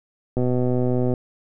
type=click train; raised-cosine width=2 ms; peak=-10 dBFS; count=97; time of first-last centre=0.37-1.138 s; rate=125 Hz; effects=none